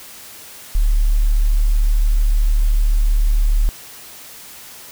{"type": "tone", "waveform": "sine", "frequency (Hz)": 36.71, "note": "D1", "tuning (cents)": 0, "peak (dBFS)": -11, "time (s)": [0.75, 3.69], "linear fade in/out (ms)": 0, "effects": ["white hiss -38 dBFS RMS until 4.91 s"]}